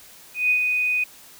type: tone with ADSR envelope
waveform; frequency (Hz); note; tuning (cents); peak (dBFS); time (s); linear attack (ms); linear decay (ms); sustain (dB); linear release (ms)
sine; 2489; D#7; 0; -15; 0.34-1.04; 160; 92; -4; 5
effects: white hiss -47 dBFS RMS until 1.39 s